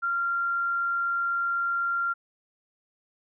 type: tone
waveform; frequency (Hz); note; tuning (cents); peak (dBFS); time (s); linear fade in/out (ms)
sine; 1384; F6; -16; -24; 0.02-2.14; 20
effects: none